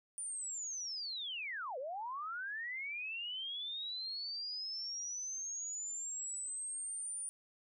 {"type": "linear two-way sweep", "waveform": "sine", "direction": "down then up", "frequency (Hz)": [9400, 489.8, 9400], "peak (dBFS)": -39, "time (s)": [0.18, 7.29], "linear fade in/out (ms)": 0, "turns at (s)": 1.78, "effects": []}